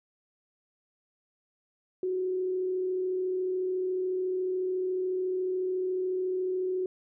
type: tone with frequency modulation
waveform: sine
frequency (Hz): 370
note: F#4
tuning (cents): 0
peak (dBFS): -27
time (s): 2.03-6.86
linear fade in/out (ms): 2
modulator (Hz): 34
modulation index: 0.22
effects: none